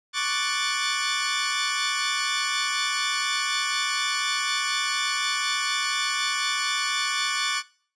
15% pulse chord, D major seventh, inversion third, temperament equal, 1108.7 / 1174.7 / 1480 / 1760 Hz, C#6 / D6 / F#6 / A6, 0 / 0 / 0 / 0 cents, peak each -23 dBFS, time 0.13-7.63 s, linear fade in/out 50 ms, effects noise-tail reverb RT60 0.5 s tail -22 dB re dry + resampled to 22050 Hz

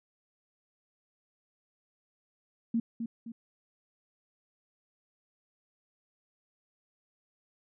sine tone with echo, 230.2 Hz, A#3, 22 cents flat, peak -25 dBFS, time 2.74-2.8 s, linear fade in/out 5 ms, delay 260 ms, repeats 2, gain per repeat -7 dB, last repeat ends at 3.32 s, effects none

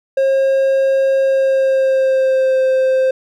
triangle tone with pitch glide, 538 to 523.3 Hz, C5 to C5, +48 to 0 cents, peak -9 dBFS, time 0.17-3.11 s, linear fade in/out 5 ms, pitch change -48 cents, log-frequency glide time 1.22-2.62 s, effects none

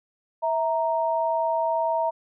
sine tone pair together, 652.8 / 931 Hz, E5 / A#5, -17 / -2 cents, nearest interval tritone, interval 615 cents, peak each -24 dBFS, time 0.42-2.11 s, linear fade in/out 20 ms, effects none

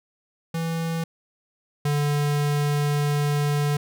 square tone pair in turn, 164.81 / 146.03 Hz, E3 / D3, 0 / -9 cents, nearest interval major second, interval 209 cents, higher first, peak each -25 / -21 dBFS, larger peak second, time 0.54-1.04 / 1.85-3.77 s, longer second, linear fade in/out 5 ms, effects none

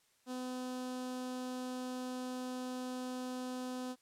sawtooth tone with notch filter, 253.1 Hz, B3, 43 cents sharp, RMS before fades -41 dBFS, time 0.26-3.96 s, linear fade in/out 50 ms, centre 2100 Hz, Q 1.4, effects white hiss -72 dBFS RMS until 4.01 s + low-pass 11000 Hz 12 dB/octave

